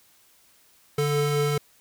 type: tone pair together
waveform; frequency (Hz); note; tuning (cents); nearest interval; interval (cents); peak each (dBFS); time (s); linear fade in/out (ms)
square; 145.1 / 440; D3 / A4; -21 / 0; octave + perfect fifth; 1921; -25 / -25; 0.98-1.58; 5
effects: white hiss -59 dBFS RMS until 1.8 s